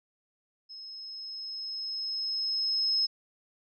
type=tone with level ramp; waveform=sine; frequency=5170 Hz; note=E8; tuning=34 cents flat; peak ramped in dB=-42 to -23 dBFS; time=0.69-3.07 s; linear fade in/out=20 ms; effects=none